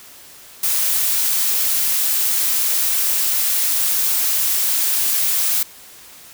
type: noise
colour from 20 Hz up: blue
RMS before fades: -18 dBFS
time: 0.63-5.63 s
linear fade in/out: 5 ms
effects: white hiss -42 dBFS RMS until 6.33 s